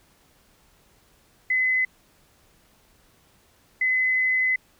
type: tone pair in turn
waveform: sine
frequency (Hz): 2028 / 2028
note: B6 / B6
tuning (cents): +45 / +45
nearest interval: unison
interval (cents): 0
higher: neither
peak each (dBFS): -19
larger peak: neither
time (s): 1.5-1.85 / 3.81-4.56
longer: second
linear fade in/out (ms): 5
effects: pink hiss -60 dBFS RMS until 4.79 s